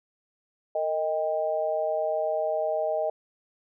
sine tone with amplitude modulation, 626 Hz, D#5, 10 cents sharp, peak -20 dBFS, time 0.75-3.1 s, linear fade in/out 5 ms, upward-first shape sine, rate 169 Hz, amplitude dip 90%, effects none

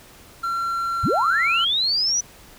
triangle tone, 1364 Hz, F6, 41 cents flat, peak -20 dBFS, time 0.43-1.65 s, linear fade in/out 10 ms
sine linear sweep, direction up, 43 to 6000 Hz, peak -18 dBFS, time 1.03-2.21 s, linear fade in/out 10 ms
effects pink hiss -47 dBFS RMS until 2.58 s

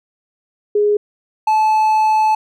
sine / triangle tone pair in turn, 415.3 / 867.1 Hz, G#4 / A5, 0 / -26 cents, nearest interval octave + minor second, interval 1274 cents, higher second, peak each -11 / -9 dBFS, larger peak second, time 0.75-0.97 / 1.47-2.35 s, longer second, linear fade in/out 5 ms, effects none

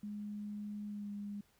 sine tone with pitch glide, 207.7 to 204.1 Hz, G#3 to G#3, 0 to -30 cents, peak -40 dBFS, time 0.03-1.41 s, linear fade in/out 5 ms, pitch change -30 cents, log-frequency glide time 0.87-1.11 s, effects pink hiss -71 dBFS RMS until 1.59 s

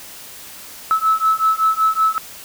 sine beating tone pair, 1300 / 1305.3 Hz, E6 / E6, -24 / -17 cents, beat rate 5.3 Hz, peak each -16 dBFS, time 0.91-2.18 s, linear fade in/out 0 ms, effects tanh soft clip ceiling -6 dBFS + white hiss -37 dBFS RMS until 2.44 s

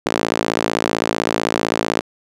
sawtooth tone with high-pass filter, 55.7 Hz, A1, 22 cents sharp, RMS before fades -20 dBFS, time 0.06-2.01 s, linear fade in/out 5 ms, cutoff 330 Hz, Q 1, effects low-pass 8000 Hz 12 dB/octave

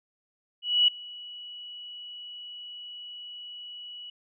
sine tone with ADSR envelope, 2936 Hz, F#7, 14 cents flat, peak -16 dBFS, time 0.62-4.1 s, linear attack 260 ms, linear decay 4 ms, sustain -23 dB, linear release 4 ms, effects none

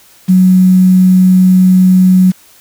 sine tone with quantisation, 185 Hz, F#3, in tune, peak -3 dBFS, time 0.28-2.32 s, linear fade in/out 20 ms, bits 5, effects white hiss -43 dBFS RMS until 2.6 s

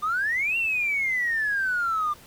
triangle exponential two-way sweep, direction up then down, 1182 to 2769 to 1182 Hz, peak -19 dBFS, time 0.02-2.14 s, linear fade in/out 20 ms, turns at 0.57 s, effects tanh soft clip ceiling -20 dBFS + pink hiss -50 dBFS RMS until 2.26 s

